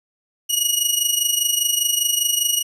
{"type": "tone with amplitude modulation", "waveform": "15% pulse", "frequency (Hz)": 2900, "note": "F#7", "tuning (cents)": -35, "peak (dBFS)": -7, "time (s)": [0.49, 2.63], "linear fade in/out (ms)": 20, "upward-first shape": "sine", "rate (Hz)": 25, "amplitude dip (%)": 70, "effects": []}